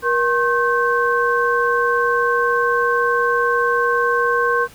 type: tone cluster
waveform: sine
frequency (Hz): 476.5 / 1073 / 1545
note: A#4 / C6 / G6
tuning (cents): +38 / +43 / -26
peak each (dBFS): -19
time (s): 0.02-4.68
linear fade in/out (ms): 50
effects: pink hiss -45 dBFS RMS until 4.74 s